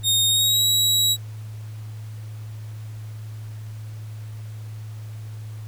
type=tone with pitch glide; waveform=sawtooth; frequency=3700 to 3871 Hz; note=A#7 to B7; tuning=-14 to -35 cents; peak=-14 dBFS; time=0.03-1.17 s; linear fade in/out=50 ms; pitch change=+79 cents; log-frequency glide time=0.28-0.65 s; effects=added 108 Hz sine -32 dBFS peak until 5.67 s + pink hiss -51 dBFS RMS until 5.67 s